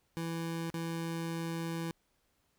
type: tone with dropouts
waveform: 25% pulse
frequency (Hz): 165.8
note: E3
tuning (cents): +10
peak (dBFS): -31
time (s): 0.17-1.91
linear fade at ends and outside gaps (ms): 0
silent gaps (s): 0.701-0.741
effects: pink hiss -75 dBFS RMS until 2.58 s